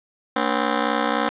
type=ring-modulated tone; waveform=10% pulse; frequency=259.2 Hz; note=C4; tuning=16 cents flat; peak=-8 dBFS; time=0.36-1.29 s; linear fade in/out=0 ms; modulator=31.8 Hz; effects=resampled to 8000 Hz + 8-bit